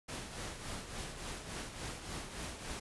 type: noise with tremolo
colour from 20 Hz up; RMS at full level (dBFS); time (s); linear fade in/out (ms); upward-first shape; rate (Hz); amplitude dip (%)
pink; -41; 0.08-2.8; 10; triangle; 3.5; 60
effects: resampled to 24000 Hz